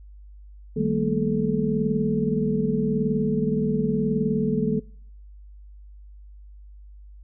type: tone cluster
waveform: sine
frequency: 154.2 / 194.8 / 216.5 / 235.6 / 432.5 Hz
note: D#3 / G3 / A3 / A#3 / A4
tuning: -15 / -11 / -28 / +19 / -30 cents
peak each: -27 dBFS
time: 0.76-4.8 s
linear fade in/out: 10 ms
effects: noise-tail reverb RT60 0.7 s tail -25 dB re dry + added 50 Hz sine -42 dBFS peak until 7.23 s